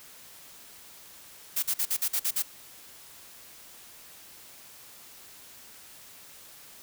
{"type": "noise bursts", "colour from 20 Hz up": "blue", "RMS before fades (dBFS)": -27, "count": 8, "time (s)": [1.56, 2.425], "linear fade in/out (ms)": 10, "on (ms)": 67, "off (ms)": 47, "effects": ["white hiss -50 dBFS RMS until 6.82 s"]}